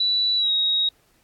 sine tone with pitch glide, 3951 to 3786 Hz, B7 to A#7, 0 to +26 cents, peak -18 dBFS, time 0-0.89 s, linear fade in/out 5 ms, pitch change -74 cents, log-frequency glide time 0.37-0.51 s, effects pink hiss -62 dBFS RMS until 1.23 s + AAC 64 kbps

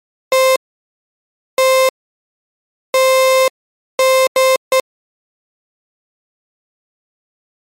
35% pulse tone bursts at uneven times, 523.3 Hz, C5, in tune, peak -7 dBFS, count 6, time 0.32-0.56 / 1.58-1.89 / 2.94-3.48 / 3.99-4.27 / 4.36-4.56 / 4.72-4.8 s, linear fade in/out 2 ms, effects MP3 64 kbps

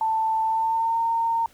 sine tone with pitch glide, 886 to 916.7 Hz, A5 to A#5, +12 to -29 cents, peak -20 dBFS, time 0.01-1.46 s, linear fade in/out 2 ms, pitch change +59 cents, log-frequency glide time 0.44-0.99 s, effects pink hiss -55 dBFS RMS until 1.53 s

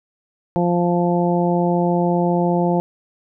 harmonic tone, 174.61 Hz, F3, in tune, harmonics 1 / 2 / 3 / 4 / 5, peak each -18 / -21 / -23 / -24 / -25 dBFS, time 0.56-2.8 s, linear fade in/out 0 ms, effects none

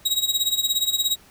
sawtooth tone with tremolo, 3818 Hz, A#7, 41 cents sharp, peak -14 dBFS, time 0.05-1.16 s, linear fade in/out 10 ms, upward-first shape sine, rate 17 Hz, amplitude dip 80%, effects pink hiss -52 dBFS RMS until 1.3 s

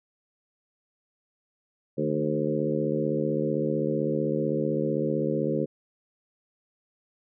harmonic tone with a mistuned harmonic, 75.7 Hz, D#2, 47 cents flat, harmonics 2 / 3 / 4 / 5 / 6 / 7, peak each -31 / -31 / -31 / -31 / -31 / -31 dBFS, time 1.97-5.66 s, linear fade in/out 20 ms, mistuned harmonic 3, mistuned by -49 cents, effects none

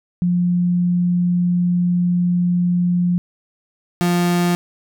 sine / 35% pulse tone pair in turn, 176.7 / 175.18 Hz, F3 / F3, +21 / +6 cents, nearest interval unison, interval 15 cents, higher first, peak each -14 / -13 dBFS, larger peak second, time 0.22-3.18 / 4.01-4.55 s, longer first, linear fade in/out 0 ms, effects none

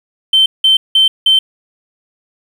triangle tone bursts, 3100 Hz, G7, 20 cents flat, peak -3 dBFS, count 4, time 0.33-1.39 s, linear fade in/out 5 ms, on 130 ms, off 180 ms, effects tanh soft clip ceiling -3 dBFS + 7-bit

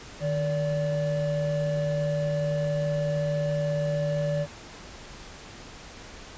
triangle tone pair together, 153 / 577.7 Hz, D#3 / D5, -29 / -29 cents, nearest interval octave + major seventh, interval 2300 cents, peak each -25 dBFS, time 0.2-4.47 s, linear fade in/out 50 ms, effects pink hiss -44 dBFS RMS until 6.37 s + resampled to 16000 Hz

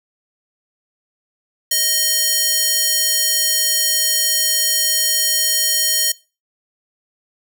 square tone with high-pass filter, 622.3 Hz, D#5, in tune, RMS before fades -17 dBFS, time 1.71-6.12 s, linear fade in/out 5 ms, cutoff 5000 Hz, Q 0.66, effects noise-tail reverb RT60 0.3 s tail -21 dB re dry

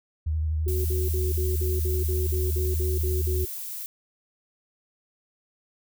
sine tone with vibrato, 78.1 Hz, D#2, 7 cents sharp, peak -23 dBFS, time 0.26-3.45 s, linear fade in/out 10 ms, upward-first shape square, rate 12 Hz, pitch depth 29 cents each way
sine tone bursts, 370 Hz, F#4, in tune, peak -29 dBFS, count 12, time 0.66-3.457 s, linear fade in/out 10 ms, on 190 ms, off 47 ms
violet noise, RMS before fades -35 dBFS, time 0.68-3.86 s, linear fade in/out 0 ms
effects none

